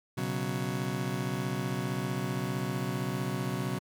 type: chord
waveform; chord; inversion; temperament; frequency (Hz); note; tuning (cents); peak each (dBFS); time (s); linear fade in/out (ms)
30% pulse; B suspended second; none; just; 123.47 / 138.9 / 185.21; B2 / C#3 / F#3; 0 / +4 / +2; -32; 0.17-3.79; 10
effects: MP3 96 kbps